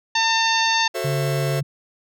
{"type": "harmonic tone", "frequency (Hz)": 902, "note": "A5", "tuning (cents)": 43, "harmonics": [1, 2, 3, 4, 5, 6, 7], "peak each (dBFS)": [-21, -23, -25, -25, -25, -32, -30], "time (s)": [0.15, 0.88], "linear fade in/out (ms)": 5}
{"type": "chord", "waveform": "45% pulse", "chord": "F# half-diminished seventh", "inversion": "none", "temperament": "just", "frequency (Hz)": [370, 444, 532.8, 666], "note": ["F#4", "A4", "C5", "E5"], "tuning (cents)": [0, 16, 31, 18], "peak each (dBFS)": [-30, -30, -29, -29], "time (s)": [0.94, 1.61], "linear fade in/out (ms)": 20}
{"type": "tone", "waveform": "sine", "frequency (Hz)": 141.2, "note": "C#3", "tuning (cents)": 32, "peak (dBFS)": -21, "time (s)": [1.04, 1.63], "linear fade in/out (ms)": 10}
{"effects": []}